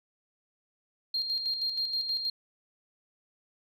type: tone with tremolo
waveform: sine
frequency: 4210 Hz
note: C8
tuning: 10 cents sharp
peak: -26 dBFS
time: 1.14-2.3 s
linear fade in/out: 5 ms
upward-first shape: square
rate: 6.3 Hz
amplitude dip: 50%
effects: tanh soft clip ceiling -22 dBFS